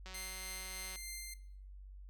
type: click train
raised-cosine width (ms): 0.2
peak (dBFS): -33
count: 169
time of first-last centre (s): 0.06-0.958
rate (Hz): 187
type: tone with tremolo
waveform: 10% pulse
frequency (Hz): 2093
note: C7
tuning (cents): 0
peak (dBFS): -34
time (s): 0.14-1.34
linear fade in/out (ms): 5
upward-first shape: sine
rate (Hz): 3.3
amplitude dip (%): 25
effects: noise-tail reverb RT60 0.6 s tail -19 dB re dry + added 48 Hz sine -49 dBFS peak until 2.09 s